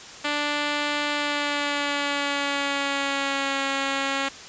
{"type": "tone with pitch glide", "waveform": "5% pulse", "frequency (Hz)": [293.4, 273.8], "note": ["D4", "C#4"], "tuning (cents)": [-2, -21], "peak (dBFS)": -12, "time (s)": [0.24, 4.29], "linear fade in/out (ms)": 10, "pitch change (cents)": -119, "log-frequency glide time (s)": [1.11, 3.62], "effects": ["white hiss -41 dBFS RMS until 4.48 s", "resampled to 16000 Hz"]}